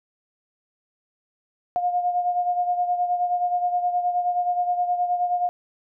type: beating tone pair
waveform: sine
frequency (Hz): 711 / 720.5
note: F5 / F#5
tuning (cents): +31 / -46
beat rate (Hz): 9.5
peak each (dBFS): -21 / -28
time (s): 1.76-5.49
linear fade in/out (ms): 0
effects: none